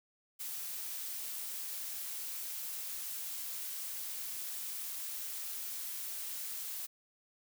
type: noise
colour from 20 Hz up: blue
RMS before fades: -41 dBFS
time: 0.39-6.87 s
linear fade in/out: 20 ms
effects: none